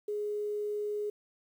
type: tone with quantisation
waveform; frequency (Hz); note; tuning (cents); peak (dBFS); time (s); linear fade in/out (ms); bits
sine; 417.1; G#4; +7; -31; 0.08-1.1; 5; 10
effects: none